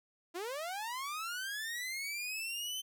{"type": "linear sweep", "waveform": "sawtooth", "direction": "up", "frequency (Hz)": [324.8, 3095], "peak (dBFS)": -34, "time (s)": [0.34, 2.82], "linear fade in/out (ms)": 20, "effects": []}